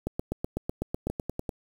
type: two click trains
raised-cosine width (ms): 2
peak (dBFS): -15 / -17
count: 9 / 5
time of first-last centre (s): 0.07-1.07 / 1.1-1.492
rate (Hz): 8 / 10.2
effects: 7-bit